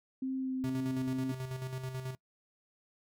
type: tone with vibrato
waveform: sine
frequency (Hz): 261.6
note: C4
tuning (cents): 0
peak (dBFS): -32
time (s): 0.22-1.32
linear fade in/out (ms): 5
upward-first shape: sine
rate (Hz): 2.1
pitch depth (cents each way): 12
type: tone with tremolo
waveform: square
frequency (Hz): 130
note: C3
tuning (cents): -11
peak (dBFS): -36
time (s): 0.64-2.15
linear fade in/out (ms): 0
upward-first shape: square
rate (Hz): 9.2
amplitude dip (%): 50
effects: noise-tail reverb RT60 0.1 s tail -23 dB re dry